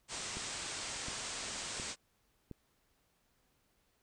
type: low-pass noise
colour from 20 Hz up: white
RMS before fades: -42 dBFS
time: 0.08-1.96 s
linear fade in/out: 50 ms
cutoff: 8800 Hz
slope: 96 dB/octave
type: click train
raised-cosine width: 3 ms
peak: -32 dBFS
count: 4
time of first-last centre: 0.37-2.513 s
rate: 1.4 Hz
effects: pink hiss -75 dBFS RMS until 4.02 s